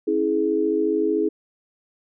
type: tone cluster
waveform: sine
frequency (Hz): 271.3 / 325 / 420.4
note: C#4 / E4 / G#4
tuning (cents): -37 / -24 / +21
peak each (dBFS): -28 / -22 / -21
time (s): 0.07-1.29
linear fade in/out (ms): 10
effects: none